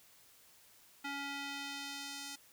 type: tone with band-pass filter sweep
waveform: square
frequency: 280.7 Hz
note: C#4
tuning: 22 cents sharp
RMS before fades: -43 dBFS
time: 1.04-2.36 s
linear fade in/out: 10 ms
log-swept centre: 2000 to 6300 Hz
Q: 0.9
effects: white hiss -63 dBFS RMS until 2.52 s